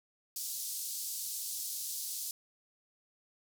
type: band-pass noise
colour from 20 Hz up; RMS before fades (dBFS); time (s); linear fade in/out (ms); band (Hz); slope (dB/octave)
white; -39; 0.36-2.31; 2; 4400 to 15000; 24
effects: none